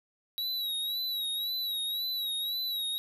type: tone with vibrato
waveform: square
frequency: 3871 Hz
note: B7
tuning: 35 cents flat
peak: -31 dBFS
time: 0.38-2.98 s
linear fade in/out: 0 ms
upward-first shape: sine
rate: 1.9 Hz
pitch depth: 64 cents each way
effects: 12-bit